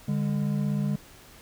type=tone pair together; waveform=triangle; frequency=146.83 / 203.1 Hz; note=D3 / G#3; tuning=0 / -38 cents; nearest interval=tritone; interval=562 cents; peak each=-25 dBFS; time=0.08-0.96 s; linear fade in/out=5 ms; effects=pink hiss -51 dBFS RMS until 1.41 s